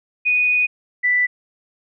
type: tone pair in turn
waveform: sine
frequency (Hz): 2478 / 1979.2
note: D#7 / B6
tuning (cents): -8 / +3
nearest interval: major third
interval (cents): 389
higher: first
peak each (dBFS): -14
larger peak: neither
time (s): 0.25-0.67 / 1.03-1.27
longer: first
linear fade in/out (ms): 20
effects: none